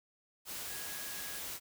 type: tone in noise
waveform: sine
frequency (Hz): 1658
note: G#6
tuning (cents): -3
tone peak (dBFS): -50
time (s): 0.67-1.41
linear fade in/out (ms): 50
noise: white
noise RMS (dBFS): -42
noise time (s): 0.45-1.6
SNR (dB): -11
effects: none